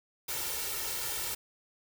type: noise with comb filter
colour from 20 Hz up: white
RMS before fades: -35 dBFS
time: 0.28-1.35 s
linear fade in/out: 10 ms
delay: 2.2 ms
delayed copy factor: +0.7
effects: none